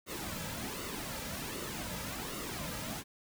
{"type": "noise with flanger", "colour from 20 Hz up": "pink", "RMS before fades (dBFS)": -40, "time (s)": [0.06, 3.04], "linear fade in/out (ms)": 50, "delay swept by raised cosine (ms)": [1.2, 2.8], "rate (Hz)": 1.3, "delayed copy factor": -0.6, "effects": []}